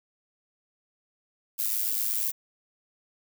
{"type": "noise with amplitude modulation", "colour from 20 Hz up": "violet", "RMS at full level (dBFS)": -25, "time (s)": [1.58, 2.32], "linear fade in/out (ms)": 20, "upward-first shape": "sine", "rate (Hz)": 108, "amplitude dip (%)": 70, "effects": []}